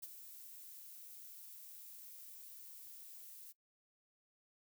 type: noise with ADSR envelope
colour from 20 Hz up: violet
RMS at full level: -45 dBFS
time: 0.02-3.53 s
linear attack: 16 ms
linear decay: 28 ms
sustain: -9 dB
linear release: 24 ms
effects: noise-tail reverb RT60 0.1 s tail -20 dB re dry